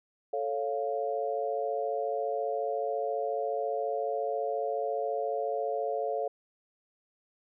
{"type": "chord", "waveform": "sine", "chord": "A augmented", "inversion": "none", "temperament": "equal", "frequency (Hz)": [440, 554.4, 698.5], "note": ["A4", "C#5", "E#5"], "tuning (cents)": [0, 0, 0], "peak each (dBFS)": -33, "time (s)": [0.33, 6.28], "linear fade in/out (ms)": 5, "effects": []}